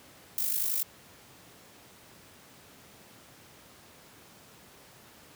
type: noise with amplitude modulation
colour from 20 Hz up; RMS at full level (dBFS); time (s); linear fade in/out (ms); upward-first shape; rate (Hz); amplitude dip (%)
violet; -27; 0.38-0.83; 0; sine; 50.7; 60
effects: pink hiss -54 dBFS RMS until 5.35 s + high-pass 100 Hz 12 dB/octave